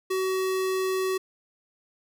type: tone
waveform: square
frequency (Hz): 377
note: F#4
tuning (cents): +32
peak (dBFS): -25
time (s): 0.1-1.18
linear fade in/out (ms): 10
effects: none